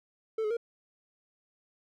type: tone with pitch steps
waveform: triangle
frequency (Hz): 442.3 / 424.3 / 466.5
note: A4 / G#4 / A#4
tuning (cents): +9 / +37 / +1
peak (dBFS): -26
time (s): 0.38-0.569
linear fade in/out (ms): 5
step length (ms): 63
effects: none